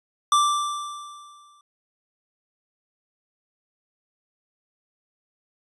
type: tone with exponential decay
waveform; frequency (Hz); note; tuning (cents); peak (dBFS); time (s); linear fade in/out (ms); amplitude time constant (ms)
square; 1174.7; D6; 0; -15; 0.32-1.61; 2; 280
effects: resampled to 24000 Hz